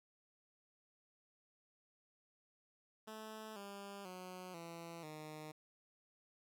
10% pulse tone with pitch steps, 217.9 / 199.82 / 183.23 / 168.02 / 154.08 Hz, A3 / G3 / F#3 / E3 / D#3, -17 / +33 / -17 / +33 / -17 cents, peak -40 dBFS, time 3.07-5.52 s, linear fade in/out 10 ms, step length 490 ms, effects none

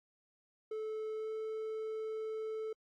triangle tone with pitch glide, 435.2 to 438.2 Hz, A4 to A4, -19 to -7 cents, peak -35 dBFS, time 0.71-2.73 s, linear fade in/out 5 ms, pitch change +12 cents, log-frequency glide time 1.15-1.3 s, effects AAC 64 kbps

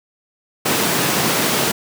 pink high-pass noise, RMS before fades -18 dBFS, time 0.65-1.72 s, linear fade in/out 10 ms, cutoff 140 Hz, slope 24 dB/octave, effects none

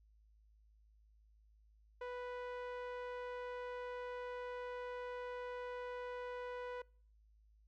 sawtooth tone with low-pass filter, 493.9 Hz, B4, in tune, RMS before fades -45 dBFS, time 2.01-6.82 s, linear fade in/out 5 ms, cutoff 2000 Hz, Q 0.71, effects noise-tail reverb RT60 0.5 s tail -26 dB re dry + added 53 Hz sine -65 dBFS peak until 7.67 s

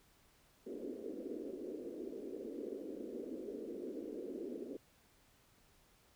white band-pass noise, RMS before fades -45 dBFS, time 0.66-4.77 s, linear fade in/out 5 ms, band 240 to 480 Hz, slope 48 dB/octave, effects pink hiss -69 dBFS RMS until 6.15 s

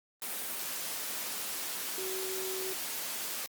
sine tone in noise, 377.6 Hz, F#4, 35 cents sharp, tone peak -37 dBFS, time 1.98-2.73 s, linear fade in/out 0 ms, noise white, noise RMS -37 dBFS, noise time 0.22-3.46 s, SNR -3 dB, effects high-pass 200 Hz 12 dB/octave + Opus 32 kbps

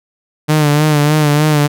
sawtooth tone with vibrato, 150 Hz, D3, 37 cents sharp, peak -5 dBFS, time 0.48-1.68 s, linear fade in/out 20 ms, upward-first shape sine, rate 3.3 Hz, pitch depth 51 cents each way, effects none

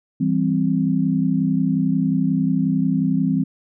sine chord, C major, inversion first, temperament equal, 164.81 / 196 / 261.6 Hz, E3 / G3 / C4, 0 / 0 / 0 cents, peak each -21 / -21 / -20 dBFS, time 0.2-3.44 s, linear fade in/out 10 ms, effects none

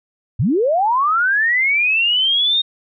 sine linear sweep, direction up, 86.3 to 3720 Hz, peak -13 dBFS, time 0.39-2.62 s, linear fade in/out 10 ms, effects none

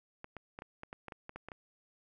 clicks, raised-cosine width 0.5 ms, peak -29 dBFS, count 12, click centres 0.244 / 0.367 / 0.589 / 0.621 / 0.834 / 0.929 / 1.083 / 1.122 / 1.294 / 1.36 / 1.486 / 1.518 s, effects none

